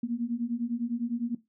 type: beating tone pair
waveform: sine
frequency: 231 / 240.9 Hz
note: A#3 / B3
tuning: -16 / -43 cents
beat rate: 9.9 Hz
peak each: -31 dBFS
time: 0.03-1.35 s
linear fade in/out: 5 ms
effects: noise-tail reverb RT60 0.2 s tail -17 dB re dry